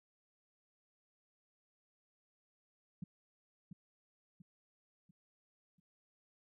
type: tone with echo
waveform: sine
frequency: 174.61 Hz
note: F3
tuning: in tune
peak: -39 dBFS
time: 3.02-3.04 s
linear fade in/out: 5 ms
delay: 690 ms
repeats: 4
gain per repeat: -7 dB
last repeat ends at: 5.8 s
effects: none